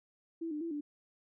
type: tone with pitch steps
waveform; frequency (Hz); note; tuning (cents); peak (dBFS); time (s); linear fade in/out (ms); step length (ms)
sine; 330.1 / 299.8 / 334.2 / 293.4; E4 / D4 / E4 / D4; +2 / +36 / +24 / -2; -35; 0.41-0.81; 10; 100
effects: none